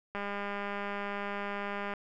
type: click train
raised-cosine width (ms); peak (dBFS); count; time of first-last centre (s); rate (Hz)
0.5; -22; 362; 0.15-1.937; 202
effects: none